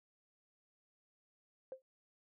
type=tone with exponential decay; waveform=sine; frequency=523.3 Hz; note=C5; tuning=in tune; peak=-38 dBFS; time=1.72-1.82 s; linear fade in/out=1 ms; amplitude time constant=20 ms; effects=tanh soft clip ceiling -35 dBFS